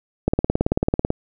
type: click train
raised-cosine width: 2 ms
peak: -4 dBFS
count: 16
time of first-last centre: 0.28-1.104 s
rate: 18.2 Hz
effects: none